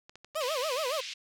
clicks, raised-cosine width 0.2 ms, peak -31 dBFS, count 4, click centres 0.095 / 0.156 / 0.246 / 0.348 s
30% pulse tone with vibrato, 562 Hz, C#5, 24 cents sharp, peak -27 dBFS, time 0.35-1.01 s, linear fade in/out 10 ms, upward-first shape sine, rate 7.1 Hz, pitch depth 240 cents each way
pink band-pass noise, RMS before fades -40 dBFS, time 0.4-1.14 s, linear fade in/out 10 ms, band 2500 to 5400 Hz, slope 24 dB/octave
effects none

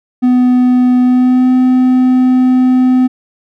triangle tone with pitch glide, 249.9 to 254.7 Hz, B3 to C4, +21 to -46 cents, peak -4 dBFS, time 0.22-3.08 s, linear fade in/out 20 ms, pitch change +33 cents, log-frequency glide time 1.01-1.51 s, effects none

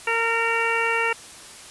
harmonic tone, 459 Hz, A#4, 27 cents flat, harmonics 1 / 2 / 3 / 4 / 5 / 6, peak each -27 / -27 / -27 / -27 / -27 / -27 dBFS, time 0.07-1.13 s, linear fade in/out 5 ms, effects white hiss -42 dBFS RMS until 1.7 s + resampled to 24000 Hz

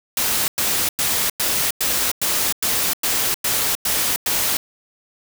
white noise bursts, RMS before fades -20 dBFS, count 11, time 0.17-4.57 s, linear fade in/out 2 ms, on 310 ms, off 99 ms, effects none

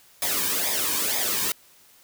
white noise with flanger, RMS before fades -25 dBFS, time 0.22-1.52 s, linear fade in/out 2 ms, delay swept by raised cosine 0.69 to 1.51 ms, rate 2.1 Hz, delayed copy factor -0.7, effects white hiss -55 dBFS RMS until 2.03 s

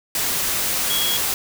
sine tone in noise, 3322 Hz, G#7, in tune, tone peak -22 dBFS, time 0.9-1.17 s, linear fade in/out 2 ms, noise white, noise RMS -22 dBFS, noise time 0.15-1.34 s, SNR -3 dB, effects none

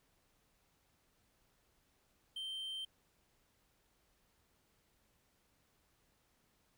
triangle tone, 3127 Hz, G7, 5 cents flat, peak -39 dBFS, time 2.36-2.85 s, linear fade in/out 5 ms, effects pink hiss -75 dBFS RMS until 6.77 s

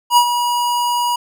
square tone with ADSR envelope, 965 Hz, B5, 40 cents flat, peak -7 dBFS, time 0.1-1.16 s, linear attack 68 ms, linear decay 76 ms, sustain -9 dB, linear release 6 ms, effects none

